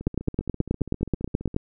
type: two click trains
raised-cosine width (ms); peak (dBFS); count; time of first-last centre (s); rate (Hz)
3; -9 / -22; 15 / 24; 0.07-1.564 / 0.01-1.543; 9.37 / 15
effects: none